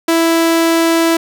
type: tone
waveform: sawtooth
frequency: 330.6 Hz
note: E4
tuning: 5 cents sharp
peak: -6 dBFS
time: 0.08-1.17 s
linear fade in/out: 5 ms
effects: none